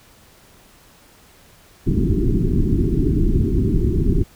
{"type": "low-pass noise", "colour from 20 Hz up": "pink", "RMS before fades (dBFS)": -17, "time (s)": [1.86, 4.24], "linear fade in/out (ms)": 20, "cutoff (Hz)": 400, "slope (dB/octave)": 96, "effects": ["pink hiss -50 dBFS RMS until 4.35 s"]}